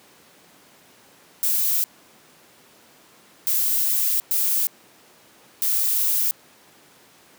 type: noise bursts at uneven times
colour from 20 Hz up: violet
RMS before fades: -21 dBFS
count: 4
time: 1.43-1.84 / 3.47-4.2 / 4.31-4.67 / 5.62-6.31 s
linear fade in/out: 0 ms
effects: pink hiss -52 dBFS RMS until 7.38 s + high-pass 200 Hz 12 dB/octave